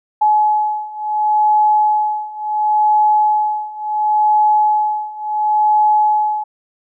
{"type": "beating tone pair", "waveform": "sine", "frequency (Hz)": [849, 849.71], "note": ["G#5", "G#5"], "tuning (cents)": [38, 39], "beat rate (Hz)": 0.71, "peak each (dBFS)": [-16, -14], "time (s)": [0.21, 6.44], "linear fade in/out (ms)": 10, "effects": []}